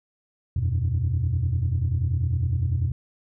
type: chord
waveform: sine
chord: E suspended second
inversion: none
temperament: equal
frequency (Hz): 82.41 / 92.5 / 123.47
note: E2 / F#2 / B2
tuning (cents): 0 / 0 / 0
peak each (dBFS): -24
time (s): 0.56-2.92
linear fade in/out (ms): 5
effects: tanh soft clip ceiling -16 dBFS